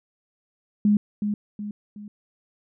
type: tone with echo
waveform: sine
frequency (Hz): 207.7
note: G#3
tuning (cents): 0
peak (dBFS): -15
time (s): 0.85-0.97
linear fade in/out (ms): 2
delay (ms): 370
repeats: 3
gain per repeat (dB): -7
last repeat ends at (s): 2.08
effects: none